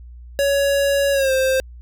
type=tone with pitch glide; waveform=square; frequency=560 to 525.5 Hz; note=C#5 to C5; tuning=+18 to +7 cents; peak=-16 dBFS; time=0.39-1.6 s; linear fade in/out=0 ms; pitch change=-111 cents; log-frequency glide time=1.12-1.32 s; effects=added 60 Hz sine -36 dBFS peak until 1.81 s